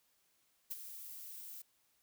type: noise with ADSR envelope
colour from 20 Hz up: violet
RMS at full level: -40 dBFS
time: 0.7-1.62 s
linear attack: 15 ms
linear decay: 29 ms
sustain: -9 dB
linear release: 5 ms
effects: white hiss -75 dBFS RMS until 2.02 s